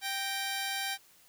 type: tone pair together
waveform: 10% pulse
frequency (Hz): 784 / 1863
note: G5 / A#6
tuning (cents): 0 / -2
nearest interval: octave + minor third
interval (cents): 1498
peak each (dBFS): -25 / -30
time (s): 0.01-0.98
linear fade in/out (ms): 50
effects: white hiss -61 dBFS RMS until 1.28 s